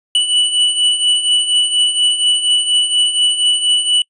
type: beating tone pair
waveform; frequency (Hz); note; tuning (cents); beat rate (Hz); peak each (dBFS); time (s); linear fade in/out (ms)
square; 2958 / 2962.2; F#7 / F#7; -1 / +1; 4.2; -19 / -13; 0.15-4.02; 2
effects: noise-tail reverb RT60 0.1 s tail -26 dB re dry + resampled to 24000 Hz